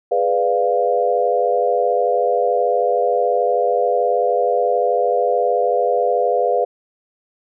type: chord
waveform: sine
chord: G# diminished seventh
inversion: none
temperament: equal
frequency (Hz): 415.3 / 493.9 / 587.3 / 698.5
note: G#4 / B4 / D5 / F5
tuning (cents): 0 / 0 / 0 / 0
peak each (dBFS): -22 / -18 / -22 / -19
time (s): 0.11-6.65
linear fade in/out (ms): 10
effects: none